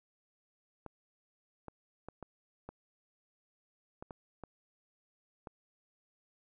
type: clicks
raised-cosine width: 1 ms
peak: -30 dBFS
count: 9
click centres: 0.863 / 1.683 / 2.086 / 2.227 / 2.69 / 4.025 / 4.108 / 4.437 / 5.472 s
effects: none